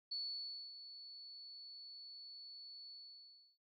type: tone with ADSR envelope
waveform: sine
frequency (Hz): 4435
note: C#8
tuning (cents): 0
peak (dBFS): -39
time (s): 0.11-3.58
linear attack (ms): 10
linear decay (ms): 600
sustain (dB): -12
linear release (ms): 670
effects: none